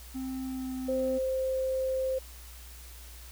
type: tone with pitch glide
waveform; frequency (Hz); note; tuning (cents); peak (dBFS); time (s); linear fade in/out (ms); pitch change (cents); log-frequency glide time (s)
triangle; 261.6 to 258.7; C4 to C4; 0 to -19; -31; 0.14-1.19; 20; -19; 0.44-0.74
type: tone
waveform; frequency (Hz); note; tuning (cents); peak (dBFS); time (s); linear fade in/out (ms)
sine; 523.3; C5; 0; -27; 0.88-2.19; 10
effects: added 60 Hz sine -46 dBFS peak until 3.31 s + white hiss -51 dBFS RMS until 3.31 s